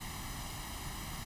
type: noise with comb filter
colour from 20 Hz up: pink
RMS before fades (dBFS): -42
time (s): 0-1.25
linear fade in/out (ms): 20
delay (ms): 1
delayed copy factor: +0.7
effects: resampled to 32000 Hz